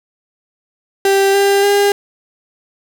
35% pulse tone with pitch steps, 392.1 / 398 / 404.1 Hz, G4 / G4 / G#4, 0 / +26 / -47 cents, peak -8 dBFS, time 1.05-1.92 s, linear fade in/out 2 ms, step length 290 ms, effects 8-bit

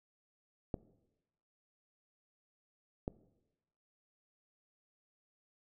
clicks, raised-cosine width 2 ms, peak -22 dBFS, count 2, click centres 0.742 / 3.079 s, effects noise-tail reverb RT60 1.0 s tail -19 dB re dry

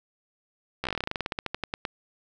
slowing click train, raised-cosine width 0.3 ms, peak -13 dBFS, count 22, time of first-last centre 0.84-1.852 s, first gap 14 ms, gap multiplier 1.11, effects none

